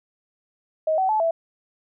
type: tone with pitch steps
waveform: sine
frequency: 630 / 758 / 864 / 661 Hz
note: D#5 / F#5 / A5 / E5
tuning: +21 / +42 / -32 / +5 cents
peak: -18 dBFS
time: 0.87-1.31 s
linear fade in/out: 5 ms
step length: 110 ms
effects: none